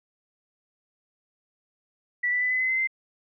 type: tone with pitch steps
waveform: sine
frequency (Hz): 1959 / 1978.3 / 1997.9 / 2018 / 2037 / 2058 / 2078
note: B6 / B6 / B6 / B6 / C7 / C7 / C7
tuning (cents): -15 / +2 / +19 / +37 / -47 / -29 / -12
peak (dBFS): -22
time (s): 2.23-2.874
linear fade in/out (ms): 10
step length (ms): 92
effects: none